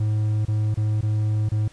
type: tone with dropouts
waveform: triangle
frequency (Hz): 107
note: A2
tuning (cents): -48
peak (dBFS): -17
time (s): 0-1.68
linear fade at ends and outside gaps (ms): 5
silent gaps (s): 0.452-0.481 / 0.744-0.772 / 1.011-1.028 / 1.49-1.517
effects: pink hiss -52 dBFS RMS until 1.72 s + resampled to 22050 Hz